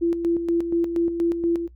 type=tone with tremolo; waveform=sine; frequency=338.8 Hz; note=E4; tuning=48 cents sharp; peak=-17 dBFS; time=0.01-1.68 s; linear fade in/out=20 ms; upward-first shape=square; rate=4.2 Hz; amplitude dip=55%; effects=noise-tail reverb RT60 0.1 s tail -17 dB re dry + added 60 Hz sine -45 dBFS peak until 1.75 s